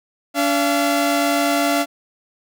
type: tone pair together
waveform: sawtooth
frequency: 286.5 / 682.5 Hz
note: D4 / F5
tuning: -43 / -40 cents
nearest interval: octave + minor third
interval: 1503 cents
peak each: -15 dBFS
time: 0.34-1.86 s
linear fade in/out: 50 ms
effects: none